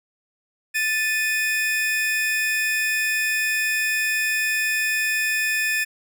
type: tone pair together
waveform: 45% pulse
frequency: 1760 / 2486 Hz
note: A6 / D#7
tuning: 0 / -2 cents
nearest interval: tritone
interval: 598 cents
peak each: -23 dBFS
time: 0.74-5.85 s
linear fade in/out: 20 ms
effects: none